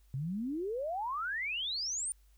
sine exponential sweep, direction up, 126.7 to 9397 Hz, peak -33 dBFS, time 0.14-2.12 s, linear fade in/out 0 ms, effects added 50 Hz sine -60 dBFS peak until 2.37 s + white hiss -73 dBFS RMS until 2.37 s

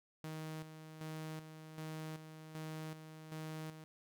sawtooth tone with tremolo, 157.2 Hz, D#3, 18 cents sharp, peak -39 dBFS, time 0.24-3.84 s, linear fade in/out 0 ms, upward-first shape square, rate 1.3 Hz, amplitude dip 60%, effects none

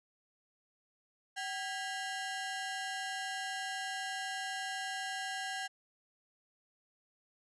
sawtooth ring-modulated tone, 1200 Hz, D6, 37 cents sharp, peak -30 dBFS, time 1.36-5.68 s, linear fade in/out 20 ms, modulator 434 Hz, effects resampled to 22050 Hz

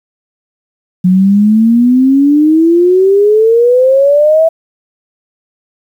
sine exponential sweep, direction up, 179.7 to 659.3 Hz, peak -4 dBFS, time 1.04-4.49 s, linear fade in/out 10 ms, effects 7-bit

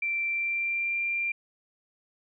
sine tone with pitch glide, 2349 to 2378 Hz, D7 to D7, 0 to +21 cents, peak -26 dBFS, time 0.02-1.32 s, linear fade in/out 5 ms, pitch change +21 cents, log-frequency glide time 0.27-0.99 s, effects none

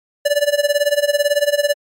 square tone with tremolo, 581 Hz, D5, 19 cents flat, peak -11 dBFS, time 0.25-1.74 s, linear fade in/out 10 ms, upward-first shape sine, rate 18 Hz, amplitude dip 90%, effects MP3 64 kbps

